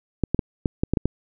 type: clicks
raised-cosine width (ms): 3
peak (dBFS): -7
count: 8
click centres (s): 0.237 / 0.346 / 0.392 / 0.658 / 0.835 / 0.936 / 0.972 / 1.056
effects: none